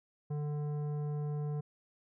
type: tone with tanh clipping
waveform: sine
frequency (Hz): 147.9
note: D3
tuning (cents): +13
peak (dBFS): -35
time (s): 0.3-1.61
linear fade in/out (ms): 10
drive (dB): 12
effects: none